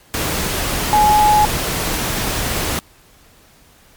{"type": "tone in noise", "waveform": "sine", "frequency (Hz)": 843, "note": "G#5", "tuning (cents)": 26, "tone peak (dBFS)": -9, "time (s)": [0.93, 1.45], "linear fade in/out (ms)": 0, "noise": "pink", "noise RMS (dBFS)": -20, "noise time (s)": [0.14, 2.79], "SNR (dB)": 8, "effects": ["pink hiss -49 dBFS RMS until 3.96 s", "MP3 96 kbps"]}